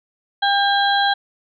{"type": "harmonic tone with a mistuned harmonic", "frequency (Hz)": 800, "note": "G5", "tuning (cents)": 35, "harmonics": [1, 2, 4, 5], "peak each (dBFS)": [-17, -20, -23, -24], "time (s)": [0.42, 1.14], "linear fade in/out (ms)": 10, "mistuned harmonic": 4, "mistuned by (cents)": 41, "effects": []}